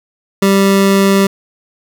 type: tone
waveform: 25% pulse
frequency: 196 Hz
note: G3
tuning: in tune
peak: -4 dBFS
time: 0.42-1.27 s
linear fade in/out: 5 ms
effects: none